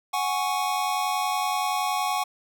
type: chord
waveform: square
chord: F# suspended second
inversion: none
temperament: equal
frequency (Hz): 740 / 830.6 / 1108.7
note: F#5 / G#5 / C#6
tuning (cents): 0 / 0 / 0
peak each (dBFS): -29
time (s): 0.13-2.24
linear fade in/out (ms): 10
effects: none